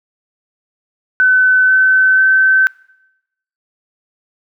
sine tone with pitch steps, 1513 / 1525.3 / 1537.7 Hz, F#6 / G6 / G6, +38 / -48 / -34 cents, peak -7 dBFS, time 1.2-2.67 s, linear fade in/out 0 ms, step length 490 ms, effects noise-tail reverb RT60 0.9 s tail -24 dB re dry

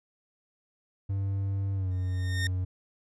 triangle tone with pitch glide, 98 to 91.97 Hz, G2 to F#2, 0 to -10 cents, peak -25 dBFS, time 1.09-2.65 s, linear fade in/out 10 ms, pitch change -110 cents, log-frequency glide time 1.74-1.9 s
sawtooth tone with exponential growth, 1834 Hz, A#6, 29 cents flat, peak -24 dBFS, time 1.91-2.47 s, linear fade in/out 2 ms, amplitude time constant 120 ms
effects low-pass 9000 Hz 12 dB/octave

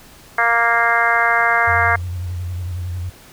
harmonic tone, 233.1 Hz, A#3, in tune, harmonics 2 / 3 / 4 / 5 / 6 / 7 / 8 / 9, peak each -29 / -20 / -23 / -20 / -21 / -18 / -25 / -21 dBFS, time 0.38-1.96 s, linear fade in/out 5 ms
sine tone with vibrato, 88.9 Hz, F2, 31 cents sharp, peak -22 dBFS, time 1.67-3.1 s, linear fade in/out 10 ms, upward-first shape square, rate 11 Hz, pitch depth 48 cents each way
effects pink hiss -44 dBFS RMS until 3.32 s

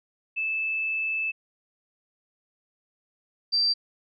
sine tone pair in turn, 2625 / 4691 Hz, E7 / D8, -8 / -3 cents, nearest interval minor seventh, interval 1005 cents, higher second, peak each -25 / -20 dBFS, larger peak second, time 0.36-1.32 / 3.52-3.74 s, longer first, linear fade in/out 20 ms, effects none

